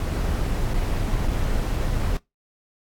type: noise with dropouts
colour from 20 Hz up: brown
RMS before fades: -23 dBFS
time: 0-2.17 s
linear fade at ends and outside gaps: 1 ms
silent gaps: 0.737-0.741 / 1.278-1.282 s
effects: noise-tail reverb RT60 0.2 s tail -22 dB re dry + AAC 64 kbps